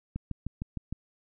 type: click train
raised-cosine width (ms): 5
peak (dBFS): -21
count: 6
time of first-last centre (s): 0.16-0.926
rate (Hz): 6.53
effects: none